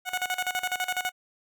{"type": "tone with tremolo", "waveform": "15% pulse", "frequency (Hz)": 734, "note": "F#5", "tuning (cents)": -14, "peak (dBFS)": -19, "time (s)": [0.05, 1.12], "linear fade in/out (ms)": 50, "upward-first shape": "square", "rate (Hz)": 12, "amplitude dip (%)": 80, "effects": []}